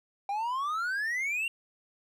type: exponential sweep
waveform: triangle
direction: up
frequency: 784 to 2800 Hz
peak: -27 dBFS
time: 0.29-1.48 s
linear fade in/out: 2 ms
effects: none